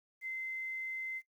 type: tone with quantisation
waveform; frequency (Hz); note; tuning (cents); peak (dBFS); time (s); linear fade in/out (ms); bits
sine; 2068; C7; -21; -37; 0.21-1.22; 50; 11
effects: noise-tail reverb RT60 0.1 s tail -18 dB re dry